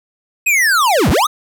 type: linear two-way sweep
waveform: square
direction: down then up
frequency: 2572 to 48.58 to 1309 Hz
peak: -11 dBFS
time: 0.46-1.27 s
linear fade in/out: 10 ms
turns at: 1.1 s
effects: none